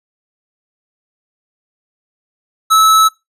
square tone, 1302 Hz, E6, 22 cents flat, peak -7 dBFS, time 2.7-3.09 s, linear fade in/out 20 ms, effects noise-tail reverb RT60 0.2 s tail -22 dB re dry + resampled to 32000 Hz

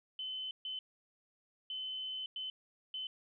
sine tone bursts at uneven times, 3045 Hz, F#7, 49 cents sharp, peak -38 dBFS, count 5, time 0.19-0.51 / 0.65-0.79 / 1.7-2.26 / 2.36-2.5 / 2.94-3.07 s, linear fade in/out 2 ms, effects none

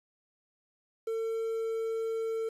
triangle tone with quantisation, 449.9 Hz, A4, 39 cents sharp, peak -28 dBFS, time 1.07-2.49 s, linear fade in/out 5 ms, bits 9, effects resampled to 32000 Hz

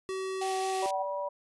square tone, 380 Hz, F#4, 46 cents sharp, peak -33 dBFS, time 0.09-0.86 s, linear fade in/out 0 ms
pink high-pass noise, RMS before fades -42 dBFS, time 0.41-0.91 s, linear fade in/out 5 ms, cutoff 2200 Hz, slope 24 dB/octave
sine tone with vibrato, 762 Hz, G5, 49 cents flat, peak -31 dBFS, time 0.41-1.03 s, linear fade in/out 10 ms, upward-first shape square, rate 4.7 Hz, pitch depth 10 cents each way
harmonic tone, 193.9 Hz, G3, 19 cents flat, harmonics 3 / 4 / 5, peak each -33 / -45 / -35 dBFS, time 0.82-1.29 s, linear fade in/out 10 ms
effects resampled to 24000 Hz

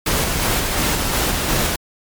pink noise with tremolo, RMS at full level -18 dBFS, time 0.06-1.76 s, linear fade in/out 5 ms, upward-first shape square, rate 2.8 Hz, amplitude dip 25%, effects MP3 96 kbps

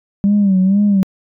sine tone with vibrato, 196 Hz, G3, in tune, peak -8 dBFS, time 0.24-1.03 s, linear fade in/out 0 ms, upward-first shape sine, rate 2.1 Hz, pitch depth 94 cents each way, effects tanh soft clip ceiling -6 dBFS

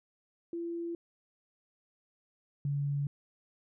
sine tone pair in turn, 339.2 / 142.36 Hz, E4 / C#3, +50 / +46 cents, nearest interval octave + minor third, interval 1504 cents, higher first, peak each -34 / -29 dBFS, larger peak second, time 0.53-0.95 / 2.65-3.07 s, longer neither, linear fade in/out 2 ms, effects none

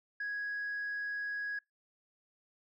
sine tone, 1661.2 Hz, G#6, in tune, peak -33 dBFS, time 0.2-1.59 s, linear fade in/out 5 ms, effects noise-tail reverb RT60 0.2 s tail -26 dB re dry + tanh soft clip ceiling -32 dBFS

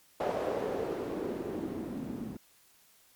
blue noise with low-pass filter sweep, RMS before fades -35 dBFS, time 0.2-2.37 s, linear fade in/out 5 ms, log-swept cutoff 590 to 220 Hz, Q 2.8, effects white hiss -63 dBFS RMS until 3.15 s + MP3 96 kbps

